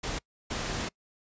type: noise bursts at uneven times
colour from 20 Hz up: pink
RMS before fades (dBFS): -33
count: 2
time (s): 0.03-0.19 / 0.5-0.89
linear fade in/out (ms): 10
effects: noise-tail reverb RT60 0.1 s tail -25 dB re dry + resampled to 16000 Hz